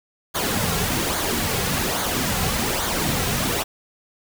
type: noise with flanger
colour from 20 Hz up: pink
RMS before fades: -23 dBFS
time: 0.34-3.64 s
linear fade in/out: 20 ms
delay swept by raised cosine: 0.37 to 3.37 ms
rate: 1.2 Hz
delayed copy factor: -0.55
effects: none